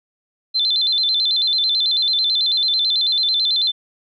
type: tone with vibrato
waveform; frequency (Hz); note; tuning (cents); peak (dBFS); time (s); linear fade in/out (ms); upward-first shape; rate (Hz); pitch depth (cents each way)
sine; 3809; A#7; +37; -15; 0.54-3.72; 20; square; 9.1; 130
effects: none